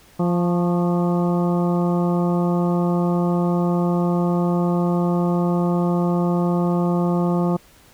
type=harmonic tone with a mistuned harmonic; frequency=174.61 Hz; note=F3; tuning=in tune; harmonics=1 / 2 / 3 / 4 / 5 / 6 / 7; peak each=-18 / -24 / -28 / -30 / -32 / -34 / -35 dBFS; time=0.19-7.57 s; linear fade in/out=10 ms; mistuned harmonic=6; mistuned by=+68 cents; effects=pink hiss -51 dBFS RMS until 7.93 s